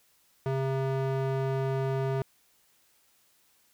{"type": "tone with band-pass filter", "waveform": "square", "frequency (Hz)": 134, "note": "C3", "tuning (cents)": 42, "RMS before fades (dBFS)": -29, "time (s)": [0.46, 2.22], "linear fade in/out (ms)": 0, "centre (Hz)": 450, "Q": 0.65, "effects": ["white hiss -66 dBFS RMS until 3.73 s"]}